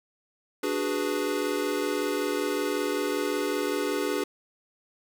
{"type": "chord", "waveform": "square", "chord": "G# half-diminished seventh", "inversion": "second", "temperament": "equal", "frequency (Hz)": [293.7, 370, 415.3, 493.9], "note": ["D4", "F#4", "G#4", "B4"], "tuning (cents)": [0, 0, 0, 0], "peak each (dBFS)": [-32, -33, -31, -34], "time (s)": [0.63, 4.24], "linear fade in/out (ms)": 5, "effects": ["9-bit"]}